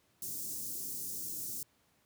white band-stop noise, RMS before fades -40 dBFS, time 0.22-1.63 s, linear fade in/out 2 ms, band 370 to 5900 Hz, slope 24 dB/octave, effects pink hiss -71 dBFS RMS until 2.05 s + high-pass 80 Hz 12 dB/octave

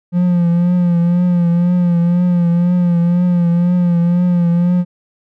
triangle tone with vibrato, 174.61 Hz, F3, in tune, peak -8 dBFS, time 0.12-4.85 s, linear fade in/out 50 ms, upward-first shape triangle, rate 2 Hz, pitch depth 50 cents each way, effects none

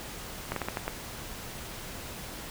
slowing click train, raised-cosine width 0.5 ms, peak -15 dBFS, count 6, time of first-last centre 0.52-0.88 s, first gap 43 ms, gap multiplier 1.26, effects pink hiss -41 dBFS RMS until 2.5 s

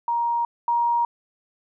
sine tone pair in turn, 941 / 944.5 Hz, A#5 / A#5, +16 / +22 cents, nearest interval unison, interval 6 cents, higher second, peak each -20 / -18 dBFS, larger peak second, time 0.08-0.45 / 0.68-1.05 s, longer neither, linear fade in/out 2 ms, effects none

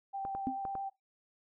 sine tone with vibrato, 784 Hz, G5, in tune, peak -35 dBFS, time 0.13-0.9 s, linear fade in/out 20 ms, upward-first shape square, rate 9.1 Hz, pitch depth 10 cents each way
clicks, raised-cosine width 1 ms, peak -28 dBFS, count 4, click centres 0.251 / 0.35 / 0.652 / 0.753 s
sine tone with exponential decay, 261.6 Hz, C4, in tune, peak -27 dBFS, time 0.47-0.59 s, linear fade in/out 0 ms, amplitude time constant 25 ms
effects noise-tail reverb RT60 0.2 s tail -19 dB re dry

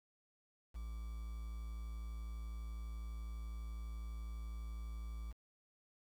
triangle tone with quantisation, 56 Hz, A1, 31 cents sharp, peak -40 dBFS, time 0.74-5.33 s, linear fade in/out 20 ms, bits 10, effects none

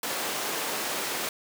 pink high-pass noise, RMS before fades -31 dBFS, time 0.03-1.29 s, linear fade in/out 2 ms, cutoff 390 Hz, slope 12 dB/octave, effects none

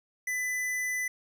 sine tone with hard clipping, 2000 Hz, B6, 21 cents sharp, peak -30 dBFS, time 0.27-1.08 s, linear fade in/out 5 ms, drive 17 dB, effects none

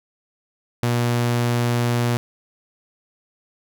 sawtooth tone, 120 Hz, B2, 49 cents flat, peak -14 dBFS, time 0.83-2.17 s, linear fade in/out 0 ms, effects none

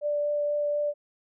sine tone with vibrato, 587.3 Hz, D5, in tune, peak -24 dBFS, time 0.01-0.94 s, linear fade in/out 50 ms, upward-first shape triangle, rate 4.1 Hz, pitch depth 8 cents each way, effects none

